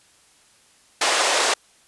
pink band-pass noise, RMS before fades -20 dBFS, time 1.01-1.54 s, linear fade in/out 5 ms, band 450 to 8900 Hz, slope 24 dB/octave, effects white hiss -56 dBFS RMS until 1.87 s + resampled to 24000 Hz

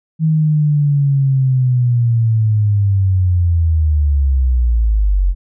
sine linear sweep, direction down, 160 to 43.93 Hz, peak -10 dBFS, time 0.19-5.35 s, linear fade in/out 50 ms, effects none

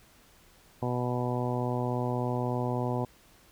harmonic tone, 123.47 Hz, B2, in tune, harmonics 1 / 2 / 3 / 4 / 5 / 6 / 7 / 8, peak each -31 / -34 / -36 / -37 / -38 / -39 / -39 / -40 dBFS, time 0.82-3.05 s, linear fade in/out 5 ms, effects pink hiss -59 dBFS RMS until 3.51 s

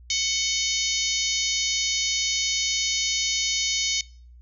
harmonic tone with a mistuned harmonic, 739 Hz, F#5, 2 cents flat, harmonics 3 / 4 / 5 / 6 / 7 / 8 / 9, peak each -30 / -30 / -30 / -30 / -30 / -30 / -30 dBFS, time 0.1-4.01 s, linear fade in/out 2 ms, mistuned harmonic 4, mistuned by +55 cents, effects noise-tail reverb RT60 0.5 s tail -24 dB re dry + added 60 Hz sine -45 dBFS peak until 4.41 s

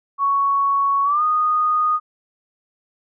sine tone with pitch glide, 1113 to 1235 Hz, C#6 to D#6, +7 to -13 cents, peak -15 dBFS, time 0.18-2 s, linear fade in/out 50 ms, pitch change +180 cents, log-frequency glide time 1.04-1.23 s, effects none

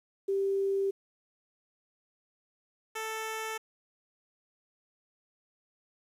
sine / 10% pulse tone pair in turn, 392 / 441.1 Hz, G4 / A4, 0 / +4 cents, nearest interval major second, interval 204 cents, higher second, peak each -26 dBFS, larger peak neither, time 0.28-0.91 / 2.95-3.58 s, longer neither, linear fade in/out 10 ms, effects resampled to 32000 Hz + 10-bit

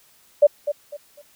sine tone with echo, 583 Hz, D5, 13 cents flat, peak -8 dBFS, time 0.42-0.47 s, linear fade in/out 10 ms, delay 250 ms, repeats 3, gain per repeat -11 dB, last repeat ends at 1.22 s, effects white hiss -56 dBFS RMS until 1.35 s

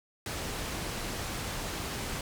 pink low-pass noise, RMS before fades -36 dBFS, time 0.26-2.21 s, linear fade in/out 2 ms, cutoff 11000 Hz, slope 12 dB/octave, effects none

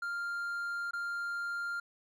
triangle tone with dropouts, 1396.9 Hz, F6, in tune, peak -32 dBFS, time 0.02-1.8 s, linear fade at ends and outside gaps 5 ms, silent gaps 0.91-0.933 s, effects none

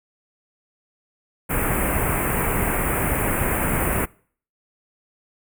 pink band-stop noise, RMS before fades -22 dBFS, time 1.49-4.06 s, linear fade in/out 20 ms, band 2500 to 8700 Hz, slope 48 dB/octave, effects noise-tail reverb RT60 0.5 s tail -24 dB re dry

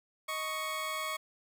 20% pulse tone pair together, 625.5 / 1108.7 Hz, D#5 / C#6, +9 / 0 cents, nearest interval minor seventh, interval 991 cents, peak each -35 / -30 dBFS, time 0.28-1.17 s, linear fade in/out 10 ms, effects none

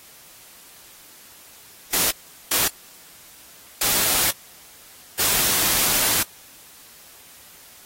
white noise bursts at uneven times, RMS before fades -20 dBFS, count 4, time 1.93-2.11 / 2.51-2.68 / 3.81-4.31 / 5.19-6.23 s, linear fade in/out 5 ms, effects white hiss -47 dBFS RMS until 7.85 s + AAC 48 kbps

